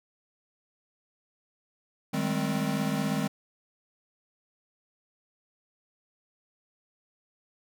square chord, Ab major seventh, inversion second, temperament equal with one note detuned, 155.56 / 196 / 212.1 / 261.6 Hz, Eb3 / G3 / Ab3 / C4, 0 / 0 / +37 / 0 cents, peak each -33 dBFS, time 2.13-3.28 s, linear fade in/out 10 ms, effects none

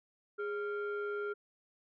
sine tone pair together, 412.1 / 1389 Hz, G#4 / F6, -13 / -10 cents, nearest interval octave + major sixth, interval 2103 cents, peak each -34 / -38 dBFS, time 0.38-1.34 s, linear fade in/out 20 ms, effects tanh soft clip ceiling -31 dBFS

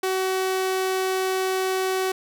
sawtooth tone, 376.9 Hz, F#4, 32 cents sharp, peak -18 dBFS, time 0.03-2.12 s, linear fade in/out 5 ms, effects none

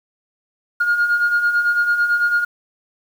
sine beating tone pair, 1417 / 1426 Hz, F6 / F6, +25 / +36 cents, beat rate 9 Hz, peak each -21 / -14 dBFS, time 0.8-2.45 s, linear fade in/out 10 ms, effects tanh soft clip ceiling -10 dBFS + 7-bit

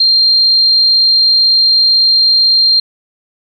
sine tone, 4186 Hz, C8, in tune, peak -6 dBFS, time 0-2.8 s, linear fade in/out 5 ms, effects 8-bit

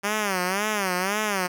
5% pulse tone with vibrato, 196.7 Hz, G3, 6 cents sharp, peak -12 dBFS, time 0.03-1.48 s, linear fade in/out 20 ms, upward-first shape sine, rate 1.9 Hz, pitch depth 160 cents each way, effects none

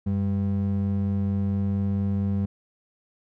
triangle ring-modulated tone, 146.83 Hz, D3, in tune, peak -17 dBFS, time 0.06-2.46 s, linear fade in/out 10 ms, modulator 52.2 Hz, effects none

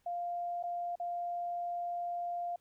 sine tone with dropouts, 698.5 Hz, F5, in tune, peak -34 dBFS, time 0.06-2.56 s, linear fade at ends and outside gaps 5 ms, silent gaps 0.628-0.636 / 0.956-0.998 s, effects pink hiss -75 dBFS RMS until 2.6 s

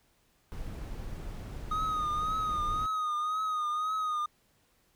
brown noise, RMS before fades -39 dBFS, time 0.52-2.86 s, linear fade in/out 0 ms
triangle tone with vibrato, 1244.5 Hz, D#6, in tune, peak -27 dBFS, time 1.71-4.26 s, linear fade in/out 5 ms, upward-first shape triangle, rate 1.9 Hz, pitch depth 58 cents each way
effects pink hiss -69 dBFS RMS until 4.95 s

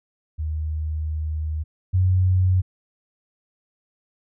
sine tone pair in turn, 77.6 / 92.28 Hz, D#2 / F#2, -4 / -4 cents, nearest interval minor third, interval 300 cents, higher second, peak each -23 / -15 dBFS, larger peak second, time 0.38-1.64 / 1.93-2.62 s, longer first, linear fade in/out 20 ms, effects none

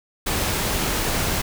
pink noise, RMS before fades -23 dBFS, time 0.26-1.42 s, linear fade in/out 10 ms, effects none

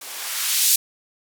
violet noise with band-pass filter sweep, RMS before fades -22 dBFS, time 0.01-0.76 s, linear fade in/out 5 ms, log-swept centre 310 to 5300 Hz, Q 0.71, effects none

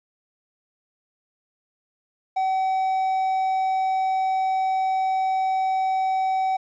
triangle tone, 760 Hz, F#5, 46 cents sharp, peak -18 dBFS, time 2.36-6.57 s, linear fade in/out 10 ms, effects resampled to 16000 Hz + 10-bit

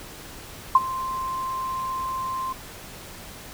sine tone with ADSR envelope, 1046.5 Hz, C6, in tune, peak -8 dBFS, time 0.75-2.53 s, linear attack 4 ms, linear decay 33 ms, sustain -18 dB, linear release 8 ms, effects pink hiss -41 dBFS RMS until 3.53 s

